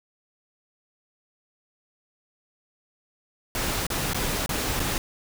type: noise with dropouts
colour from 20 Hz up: pink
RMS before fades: -27 dBFS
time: 3.55-4.98 s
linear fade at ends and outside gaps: 1 ms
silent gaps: 3.867-3.902 / 4.134-4.145 / 4.461-4.492 / 4.796-4.801 s
effects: none